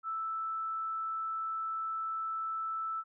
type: tone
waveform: sine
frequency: 1318.5 Hz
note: E6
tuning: in tune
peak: -33 dBFS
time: 0.03-3.04 s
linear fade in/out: 50 ms
effects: none